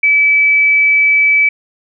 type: tone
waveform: sine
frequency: 2300 Hz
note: D7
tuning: 37 cents flat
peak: -7 dBFS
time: 0.03-1.49 s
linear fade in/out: 5 ms
effects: none